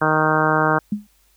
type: harmonic tone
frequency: 155.56 Hz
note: D#3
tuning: in tune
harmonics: 1 / 2 / 3 / 4 / 5 / 6 / 7 / 8 / 9 / 10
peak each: -24 / -24 / -24 / -24 / -24 / -24 / -24 / -24 / -24 / -24 dBFS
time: 0.01-0.79 s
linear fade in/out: 10 ms
type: tone with exponential decay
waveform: sine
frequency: 207.7 Hz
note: G#3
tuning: in tune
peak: -15 dBFS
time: 0.92-1.07 s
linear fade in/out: 5 ms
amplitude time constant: 32 ms
effects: added 50 Hz sine -60 dBFS peak until 1.36 s + white hiss -60 dBFS RMS until 1.36 s